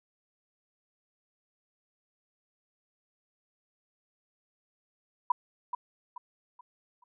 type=tone with echo; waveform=sine; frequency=981 Hz; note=B5; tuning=12 cents flat; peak=-20 dBFS; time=5.3-5.32 s; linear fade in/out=5 ms; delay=430 ms; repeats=4; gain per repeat=-9 dB; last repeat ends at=7.04 s; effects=none